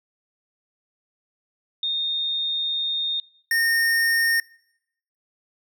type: tone pair in turn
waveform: sine / square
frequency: 3671 / 1835.5 Hz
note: A#7 / A#6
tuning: -27 / -27 cents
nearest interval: octave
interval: 1200 cents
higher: first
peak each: -22 / -19 dBFS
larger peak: second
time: 1.83-3.2 / 3.51-4.4 s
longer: first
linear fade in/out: 2 ms
effects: noise-tail reverb RT60 0.8 s tail -24 dB re dry